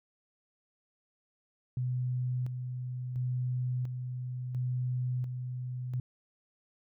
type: tone with tremolo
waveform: sine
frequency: 125.6 Hz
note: B2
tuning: 30 cents sharp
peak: -29 dBFS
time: 1.77-6 s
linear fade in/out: 2 ms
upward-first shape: square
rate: 0.72 Hz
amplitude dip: 45%
effects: none